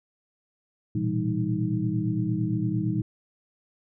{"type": "tone cluster", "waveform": "sine", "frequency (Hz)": [114.1, 122.9, 165.3, 198.1, 313.7], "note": ["A#2", "B2", "E3", "G3", "D#4"], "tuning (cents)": [-37, -8, 5, 18, 14], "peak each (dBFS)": -30, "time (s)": [0.95, 3.02], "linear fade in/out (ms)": 5, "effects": []}